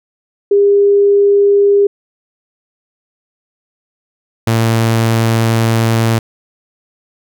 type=tone pair in turn; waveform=sine / sawtooth; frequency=403.3 / 113.76 Hz; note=G4 / A#2; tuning=+49 / -42 cents; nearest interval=octave + minor seventh; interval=2191 cents; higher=first; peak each=-6 dBFS; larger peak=neither; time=0.51-1.87 / 4.47-6.19 s; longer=second; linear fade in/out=5 ms; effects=none